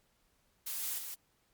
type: noise with echo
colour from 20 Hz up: blue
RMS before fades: -38 dBFS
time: 0.66-0.99 s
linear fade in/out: 10 ms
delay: 160 ms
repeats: 1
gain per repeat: -4 dB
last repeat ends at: 1.15 s
effects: pink hiss -73 dBFS RMS until 1.53 s + MP3 96 kbps